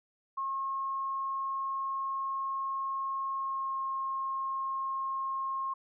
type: tone with pitch glide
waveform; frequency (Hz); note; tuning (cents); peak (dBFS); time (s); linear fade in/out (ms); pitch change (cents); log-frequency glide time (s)
sine; 1080 to 1073.2; C#6 to C6; -45 to +44; -31; 0.37-5.74; 10; -11; 3.36-3.79
effects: none